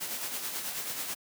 white noise with tremolo, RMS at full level -34 dBFS, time 0-1.15 s, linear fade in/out 20 ms, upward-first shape sine, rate 9.2 Hz, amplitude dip 45%, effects high-pass 150 Hz 12 dB/octave

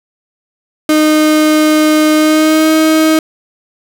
35% pulse tone with pitch glide, 307.8 to 315.5 Hz, D#4 to D#4, -19 to +24 cents, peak -5 dBFS, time 0.89-3.19 s, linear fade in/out 2 ms, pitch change +43 cents, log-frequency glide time 2.15-2.71 s, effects none

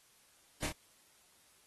pink noise with echo, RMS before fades -36 dBFS, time 0.62-0.67 s, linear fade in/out 10 ms, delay 27 ms, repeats 2, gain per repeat -4 dB, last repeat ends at 0.724 s, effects white hiss -66 dBFS RMS until 1.66 s + AAC 32 kbps

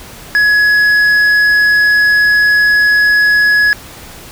sine tone with hard clipping, 1684 Hz, G#6, 24 cents sharp, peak -8 dBFS, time 0.35-3.73 s, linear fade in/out 0 ms, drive 5 dB, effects pink hiss -33 dBFS RMS until 4.31 s

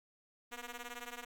5% pulse ring-modulated tone, 240.2 Hz, B3, 48 cents flat, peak -30 dBFS, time 0.51-1.25 s, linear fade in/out 10 ms, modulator 231 Hz, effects none

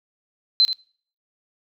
sine tone with echo, 4079 Hz, C8, 45 cents flat, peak -12 dBFS, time 0.6-0.65 s, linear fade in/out 0 ms, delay 80 ms, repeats 1, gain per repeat -10 dB, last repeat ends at 0.73 s, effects noise-tail reverb RT60 0.5 s tail -24 dB re dry

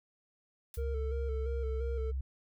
blue noise with exponential decay, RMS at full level -44 dBFS, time 0.74-0.84 s, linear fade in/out 2 ms, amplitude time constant 21 ms
sine tone with pitch glide, 68.9 to 66.25 Hz, C#2 to C2, -10 to +22 cents, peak -32 dBFS, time 0.77-2.21 s, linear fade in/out 5 ms, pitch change -68 cents, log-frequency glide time 1.04-1.78 s
triangle tone with vibrato, 453.7 Hz, A#4, 47 cents flat, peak -36 dBFS, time 0.77-2.12 s, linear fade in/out 20 ms, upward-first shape square, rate 2.9 Hz, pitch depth 40 cents each way
effects none

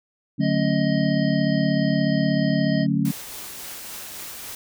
sine chord, D major seventh, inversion none, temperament just, 146.83 / 183.54 / 220.2 / 275.3 Hz, D3 / F#3 / A3 / C#4, 0 / -14 / +2 / -12 cents, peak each -24 dBFS, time 0.38-3.12 s, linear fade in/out 20 ms
harmonic tone, 627 Hz, D#5, 13 cents sharp, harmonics 1 / 3 / 5 / 7 / 8, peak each -27 / -33 / -39 / -42 / -38 dBFS, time 0.4-2.87 s, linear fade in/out 50 ms
white noise with tremolo, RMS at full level -35 dBFS, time 3.05-4.55 s, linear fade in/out 2 ms, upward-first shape triangle, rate 3.6 Hz, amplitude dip 25%
effects none

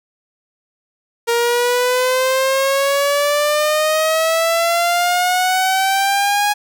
sawtooth exponential sweep, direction up, 466.2 to 831 Hz, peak -10 dBFS, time 1.27-6.54 s, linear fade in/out 20 ms, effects none

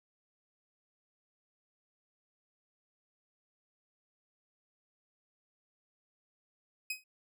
sawtooth tone with exponential decay, 2523 Hz, D#7, 23 cents sharp, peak -28 dBFS, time 6.9-7.04 s, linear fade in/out 5 ms, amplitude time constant 30 ms, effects none

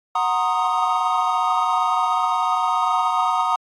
triangle chord, C half-diminished seventh, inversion second, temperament equal with one note detuned, 740 / 932.3 / 1059.9 / 1244.5 Hz, Gb5 / Bb5 / C6 / Eb6, 0 / 0 / +22 / 0 cents, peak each -22 / -21 / -25 / -20 dBFS, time 0.15-3.56 s, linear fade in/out 5 ms, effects AAC 32 kbps

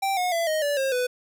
square tone with pitch steps, 781 / 724.5 / 672.1 / 623.5 / 578.4 / 536.5 / 497.7 Hz, G5 / F#5 / E5 / D#5 / D5 / C5 / B4, -7 / -37 / +33 / +3 / -27 / +43 / +13 cents, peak -23 dBFS, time 0.02-1.07 s, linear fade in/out 10 ms, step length 150 ms, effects none

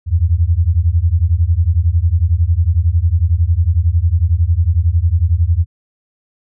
sine beating tone pair, 79.3 / 90.3 Hz, D#2 / F#2, +33 / -42 cents, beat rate 11 Hz, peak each -13 dBFS, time 0.06-5.66 s, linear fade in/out 50 ms, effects none

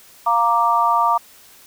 sine chord, Bb major, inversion second, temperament equal, 698.5 / 932.3 / 1174.7 Hz, F5 / Bb5 / D6, 0 / 0 / 0 cents, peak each -21 / -17 / -17 dBFS, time 0.26-1.18 s, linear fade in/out 10 ms, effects white hiss -47 dBFS RMS until 1.66 s

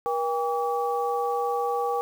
sine tone cluster, 478.3 / 801 / 1145 Hz, A#4 / G5 / D6, +44 / +37 / -44 cents, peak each -27 / -27 / -31 dBFS, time 0.06-2.01 s, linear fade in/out 0 ms, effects 8-bit

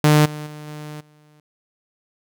sawtooth tone with level steps, 150.7 Hz, D3, 45 cents sharp, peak -7 / -25 / -30 / -28 / -47 dBFS, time 0.04-1.4 s, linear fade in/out 2 ms, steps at 0.25 / 0.46 / 0.67 / 1 s, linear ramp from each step 10 ms, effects none

